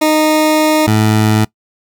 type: tone pair in turn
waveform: 20% pulse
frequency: 309 / 108.21 Hz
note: D#4 / A2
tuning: -12 / -28 cents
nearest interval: octave + tritone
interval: 1816 cents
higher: first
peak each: -4 dBFS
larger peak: neither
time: 0.01-0.87 / 0.87-1.45 s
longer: first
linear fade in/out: 10 ms
effects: noise-tail reverb RT60 0.1 s tail -22 dB re dry